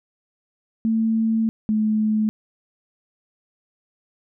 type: tone pair in turn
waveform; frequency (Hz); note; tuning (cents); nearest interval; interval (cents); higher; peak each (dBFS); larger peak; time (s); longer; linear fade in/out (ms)
sine; 223.5 / 215.6; A3 / A3; +27 / -35; minor second; 62; first; -17; neither; 0.85-1.49 / 1.69-2.29; first; 0
effects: none

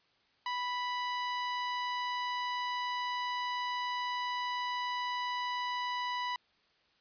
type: tone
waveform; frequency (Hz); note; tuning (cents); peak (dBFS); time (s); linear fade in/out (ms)
sawtooth; 987; B5; -1; -29; 0.46-6.36; 2
effects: white hiss -70 dBFS RMS until 7 s + resampled to 11025 Hz

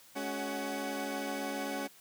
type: tone cluster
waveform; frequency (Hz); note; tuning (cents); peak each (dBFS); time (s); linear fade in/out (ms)
20% pulse; 211.3 / 279.1 / 370.1 / 747; G#3 / C#4 / F#4 / F#5; +30 / +12 / 0 / +16; -37 / -32 / -40 / -37; 0.15-1.88; 20
effects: white hiss -58 dBFS RMS until 2 s + high-pass 60 Hz 12 dB/octave

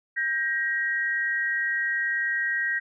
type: tone pair together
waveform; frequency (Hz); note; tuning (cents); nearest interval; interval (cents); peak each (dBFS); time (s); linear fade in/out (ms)
sine; 1590.1 / 1891; G6 / A#6; +24 / +24; minor third; 300; -28 / -25; 0.16-2.8; 20
effects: none

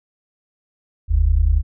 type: tone pair together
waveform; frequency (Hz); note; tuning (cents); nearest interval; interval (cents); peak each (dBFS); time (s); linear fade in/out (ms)
sine; 44.97 / 75.5; F#1 / D2; -49 / +48; major sixth; 897; -15; 1.08-1.63; 50
effects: none

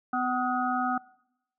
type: harmonic tone with a mistuned harmonic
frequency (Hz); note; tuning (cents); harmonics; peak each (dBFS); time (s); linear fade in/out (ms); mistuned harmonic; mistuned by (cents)
251.3; B3; +30; 1 / 3 / 5 / 6; -31 / -29 / -30 / -35; 0.13-0.98; 5; 6; -63
effects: noise-tail reverb RT60 0.9 s tail -24 dB re dry

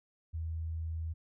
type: tone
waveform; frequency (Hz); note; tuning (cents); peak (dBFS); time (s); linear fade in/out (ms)
sine; 81.1; E2; -28; -34; 0.33-1.14; 20
effects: none

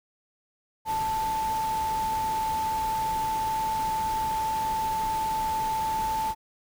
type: tone in noise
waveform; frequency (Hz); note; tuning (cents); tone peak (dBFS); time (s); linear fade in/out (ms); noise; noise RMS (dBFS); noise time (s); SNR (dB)
sine; 880; A5; 0; -25; 0.85-6.35; 50; pink; -38; 0.85-6.35; +10
effects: none

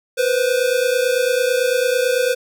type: tone pair together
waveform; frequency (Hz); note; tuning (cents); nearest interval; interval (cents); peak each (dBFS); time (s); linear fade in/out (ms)
square; 487.5 / 516.5; B4 / C5; -23 / -22; minor second; 101; -19; 0.17-2.35; 20
effects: none

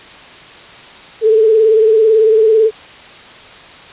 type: tone with vibrato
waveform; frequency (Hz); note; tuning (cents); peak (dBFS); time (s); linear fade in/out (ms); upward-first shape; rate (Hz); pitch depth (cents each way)
sine; 439.3; A4; -3; -6; 1.21-2.71; 50; sine; 18; 50
effects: white hiss -36 dBFS RMS until 3.92 s + resampled to 8000 Hz

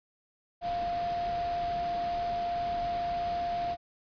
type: tone in noise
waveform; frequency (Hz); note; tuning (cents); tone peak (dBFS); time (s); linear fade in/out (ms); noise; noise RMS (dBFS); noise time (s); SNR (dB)
sine; 697; F5; -4; -29; 0.61-3.77; 50; pink; -42; 0.61-3.77; +10
effects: resampled to 11025 Hz

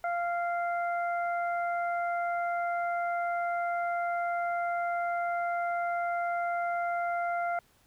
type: harmonic tone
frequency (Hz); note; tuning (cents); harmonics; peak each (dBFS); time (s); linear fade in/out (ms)
694; F5; -11; 1 / 2 / 3; -29 / -35 / -42; 0.04-7.59; 2
effects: pink hiss -65 dBFS RMS until 7.86 s

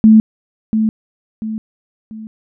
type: tone with echo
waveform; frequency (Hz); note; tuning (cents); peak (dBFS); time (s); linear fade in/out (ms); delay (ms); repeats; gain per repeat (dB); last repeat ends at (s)
sine; 218.8; A3; -9; -3; 0.04-0.2; 0; 690; 3; -8; 2.27
effects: none

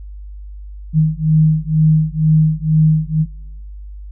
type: beating tone pair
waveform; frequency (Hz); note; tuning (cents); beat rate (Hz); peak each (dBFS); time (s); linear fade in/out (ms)
sine; 155.56 / 157.66; D#3 / D#3; 0 / +23; 2.1; -13; 0.93-3.26; 50
effects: noise-tail reverb RT60 0.9 s tail -22 dB re dry + added 50 Hz sine -29 dBFS peak until 4.11 s

